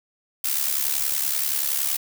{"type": "noise with amplitude modulation", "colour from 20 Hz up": "blue", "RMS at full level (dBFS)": -21, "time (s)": [0.44, 1.97], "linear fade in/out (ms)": 5, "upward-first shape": "sine", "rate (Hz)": 70.6, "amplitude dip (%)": 70, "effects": []}